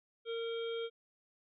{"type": "harmonic tone", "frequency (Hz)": 460, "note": "A#4", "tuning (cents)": -23, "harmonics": [1, 3, 5, 7, 8], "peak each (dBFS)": [-36, -49, -52, -46, -57], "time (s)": [0.25, 0.9], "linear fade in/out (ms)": 50, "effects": []}